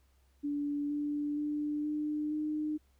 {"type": "tone with pitch steps", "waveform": "sine", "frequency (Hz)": [289.3, 293, 296.7, 300.5, 304.4], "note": ["D4", "D4", "D4", "D4", "D#4"], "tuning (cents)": [-26, -4, 18, 40, -38], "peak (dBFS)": -31, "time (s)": [0.43, 2.78], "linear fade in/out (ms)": 20, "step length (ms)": 470, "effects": ["added 66 Hz sine -65 dBFS peak until 2.99 s", "pink hiss -74 dBFS RMS until 2.99 s"]}